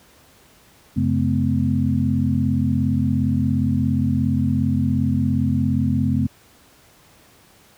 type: tone cluster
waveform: sine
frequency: 92.4 / 137.5 / 217.2 / 254.4 Hz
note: F#2 / C#3 / A3 / C4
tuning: -2 / -14 / -22 / -48 cents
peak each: -22 dBFS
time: 0.96-6.27 s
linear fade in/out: 10 ms
effects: pink hiss -52 dBFS RMS until 7.77 s + high-pass 60 Hz 12 dB/octave